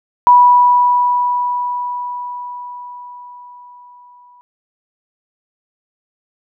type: tone with exponential decay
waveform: sine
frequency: 980 Hz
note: B5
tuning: 14 cents flat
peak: -3 dBFS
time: 0.27-4.41 s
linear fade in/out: 0 ms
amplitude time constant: 900 ms
effects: none